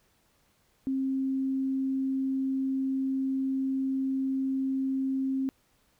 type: tone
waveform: sine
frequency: 266.6 Hz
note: C4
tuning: 33 cents sharp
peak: -26 dBFS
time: 0.87-5.49 s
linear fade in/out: 0 ms
effects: pink hiss -68 dBFS RMS until 5.99 s